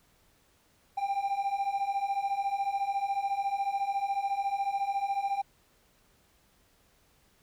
triangle beating tone pair, 784 / 798 Hz, G5 / G5, 0 / +31 cents, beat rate 14 Hz, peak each -31 / -28 dBFS, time 0.97-5.42 s, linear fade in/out 10 ms, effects pink hiss -66 dBFS RMS until 7.42 s

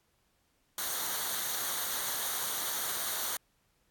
white noise with comb filter, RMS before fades -34 dBFS, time 0.78-3.37 s, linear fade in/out 2 ms, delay 0.39 ms, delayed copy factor -0.6, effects pink hiss -73 dBFS RMS until 3.9 s + AAC 64 kbps

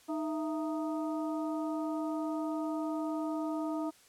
harmonic tone with a mistuned harmonic, 310.6 Hz, D#4, 3 cents flat, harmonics 1 / 2 / 3 / 4, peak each -33 / -39 / -43 / -45 dBFS, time 0.08-3.91 s, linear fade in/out 20 ms, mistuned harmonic 2, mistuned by +110 cents, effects white hiss -61 dBFS RMS until 4.08 s + low-pass 11000 Hz 12 dB/octave

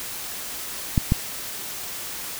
clicks, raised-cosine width 5 ms, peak -5 dBFS, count 2, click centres 0.978 / 1.121 s, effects white hiss -33 dBFS RMS until 2.39 s

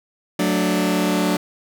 sawtooth chord, D major, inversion first, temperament just, 183.54 / 220.2 / 293.7 Hz, F#3 / A3 / D4, -14 / +2 / 0 cents, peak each -17 / -20 / -17 dBFS, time 0.39-1.37 s, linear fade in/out 5 ms, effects none

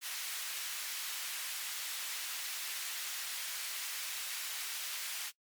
pink high-pass noise, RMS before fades -40 dBFS, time 0.01-5.32 s, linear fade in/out 50 ms, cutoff 2000 Hz, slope 12 dB/octave, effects noise-tail reverb RT60 0.1 s tail -21 dB re dry + MP3 96 kbps

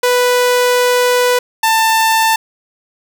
sawtooth tone pair in turn, 493.9 / 890.8 Hz, B4 / A5, 0 / +21 cents, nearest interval minor seventh, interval 1021 cents, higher second, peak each -6 dBFS, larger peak neither, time 0.03-1.39 / 1.63-2.36 s, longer first, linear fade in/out 5 ms, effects none

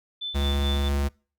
sine tone with tremolo, 3520 Hz, A7, in tune, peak -28 dBFS, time 0.21-0.89 s, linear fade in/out 10 ms, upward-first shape sine, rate 4.6 Hz, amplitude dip 65%
square tone, 70.5 Hz, C#2, 30 cents sharp, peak -23 dBFS, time 0.34-1.09 s, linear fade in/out 20 ms
effects noise-tail reverb RT60 0.4 s tail -26 dB re dry + Opus 48 kbps

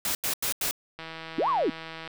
white noise bursts, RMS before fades -28 dBFS, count 4, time 0.05-0.711 s, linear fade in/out 2 ms, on 100 ms, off 87 ms
click train, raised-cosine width 0.3 ms, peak -23 dBFS, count 177, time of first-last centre 0.99-2.076 s, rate 162 Hz
sine linear two-way sweep, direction up then down, 230 to 1174.7 to 230 Hz, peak -22 dBFS, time 1.38-1.7 s, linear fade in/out 5 ms, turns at 1.49 s
effects none

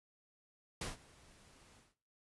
pink noise with ADSR envelope, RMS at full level -39 dBFS, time 0.81-1.95 s, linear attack 4 ms, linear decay 150 ms, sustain -24 dB, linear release 190 ms, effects noise-tail reverb RT60 0.5 s tail -18 dB re dry + resampled to 24000 Hz

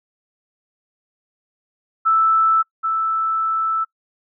sine tone pair in turn, 1318.5 / 1318.5 Hz, E6 / E6, 0 / 0 cents, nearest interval unison, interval 0 cents, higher neither, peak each -12 / -17 dBFS, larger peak first, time 2.05-2.63 / 2.83-3.85 s, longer second, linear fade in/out 20 ms, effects noise-tail reverb RT60 0.1 s tail -23 dB re dry

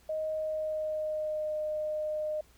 sine tone with pitch glide, 625 to 612.1 Hz, D#5 to D#5, +8 to -28 cents, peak -30 dBFS, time 0.09-2.41 s, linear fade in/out 5 ms, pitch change -36 cents, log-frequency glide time 0.3-1.54 s, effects added 60 Hz sine -61 dBFS peak until 2.57 s + pink hiss -63 dBFS RMS until 2.57 s

